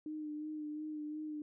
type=tone with vibrato; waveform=sine; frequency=304 Hz; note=D#4; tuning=40 cents flat; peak=-39 dBFS; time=0.06-1.42 s; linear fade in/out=2 ms; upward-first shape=sine; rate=2.8 Hz; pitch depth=26 cents each way; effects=none